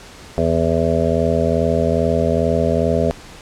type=harmonic tone; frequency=82.41 Hz; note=E2; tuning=in tune; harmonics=1 / 2 / 3 / 5 / 6 / 7 / 8; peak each=-22 / -22 / -22 / -22 / -22 / -22 / -22 dBFS; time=0.38-3.11 s; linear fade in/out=0 ms; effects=pink hiss -39 dBFS RMS until 3.41 s + low-pass 8000 Hz 12 dB/octave